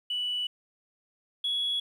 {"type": "tone pair in turn", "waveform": "sine", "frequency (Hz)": [2960, 3362], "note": ["F#7", "G#7"], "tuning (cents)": [0, 20], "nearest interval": "major second", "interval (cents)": 220, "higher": "second", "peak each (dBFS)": [-27, -25], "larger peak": "second", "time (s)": [[0.1, 0.47], [1.44, 1.8]], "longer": "first", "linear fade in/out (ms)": 5, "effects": ["tanh soft clip ceiling -23 dBFS", "10-bit"]}